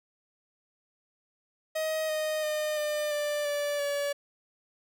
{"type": "tone with pitch steps", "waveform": "45% pulse", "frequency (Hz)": [630, 619.9, 609.9, 600.2, 590.5, 581.1, 571.7], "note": ["D#5", "D#5", "D#5", "D5", "D5", "D5", "D5"], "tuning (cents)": [21, -7, -35, 38, 9, -18, -47], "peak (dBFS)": -28, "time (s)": [1.75, 4.13], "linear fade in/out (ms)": 10, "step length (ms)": 340, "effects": []}